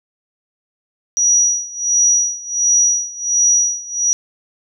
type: tone with tremolo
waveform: sine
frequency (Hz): 5810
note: F#8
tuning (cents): -32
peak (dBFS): -9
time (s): 1.17-4.13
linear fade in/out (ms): 0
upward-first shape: sine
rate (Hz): 1.4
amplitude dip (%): 90
effects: none